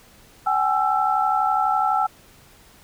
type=tone cluster; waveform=sine; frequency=763 / 835 / 1332 Hz; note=G5 / G#5 / E6; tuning=-47 / +9 / +18 cents; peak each=-22 dBFS; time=0.46-2.07 s; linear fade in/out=10 ms; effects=pink hiss -51 dBFS RMS until 2.83 s